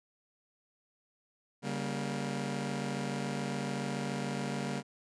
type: chord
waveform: sawtooth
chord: G diminished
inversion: second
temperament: just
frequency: 141.12 / 196 / 235.2 Hz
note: Db3 / G3 / Bb3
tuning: +31 / 0 / +16 cents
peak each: -34 dBFS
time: 1.62-4.83 s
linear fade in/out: 50 ms
effects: resampled to 22050 Hz